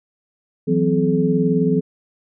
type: tone cluster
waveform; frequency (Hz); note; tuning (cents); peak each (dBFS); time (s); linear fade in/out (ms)
sine; 164.5 / 183.4 / 256.3 / 428; E3 / F#3 / C4 / A4; -3 / -15 / -36 / -48; -20; 0.67-1.81; 20
effects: none